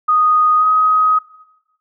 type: tone with pitch glide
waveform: sine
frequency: 1241 to 1259.8 Hz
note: D#6 to D#6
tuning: -5 to +21 cents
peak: -10 dBFS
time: 0.08-1.19 s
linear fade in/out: 10 ms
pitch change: +26 cents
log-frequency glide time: 0.58-0.65 s
effects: noise-tail reverb RT60 1.0 s tail -18 dB re dry